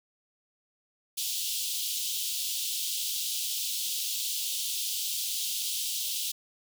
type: high-pass noise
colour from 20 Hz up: pink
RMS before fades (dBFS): -32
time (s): 1.17-6.32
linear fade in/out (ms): 10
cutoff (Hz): 3000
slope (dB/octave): 48
effects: none